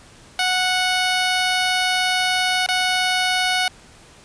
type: tone with dropouts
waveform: 10% pulse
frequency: 737 Hz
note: F#5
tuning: 7 cents flat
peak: -9 dBFS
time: 0.39-3.68 s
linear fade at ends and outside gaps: 2 ms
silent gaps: 2.663-2.687 s
effects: pink hiss -47 dBFS RMS until 4.24 s + resampled to 22050 Hz